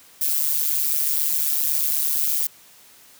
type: noise with amplitude modulation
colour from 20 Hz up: violet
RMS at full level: -18 dBFS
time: 0.21-2.47 s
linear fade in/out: 5 ms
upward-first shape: sine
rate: 148 Hz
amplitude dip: 85%
effects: white hiss -50 dBFS RMS until 3.19 s + high-pass 80 Hz 12 dB/octave